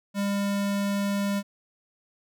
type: tone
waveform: square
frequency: 200.6 Hz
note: G3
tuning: 40 cents sharp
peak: -25 dBFS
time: 0.14-1.43 s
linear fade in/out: 50 ms
effects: none